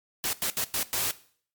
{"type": "noise bursts at uneven times", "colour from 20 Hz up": "white", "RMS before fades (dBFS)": -28, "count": 5, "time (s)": [[0.24, 0.33], [0.42, 0.5], [0.57, 0.64], [0.74, 0.83], [0.93, 1.11]], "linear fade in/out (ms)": 0, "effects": ["noise-tail reverb RT60 0.5 s tail -17 dB re dry", "MP3 96 kbps"]}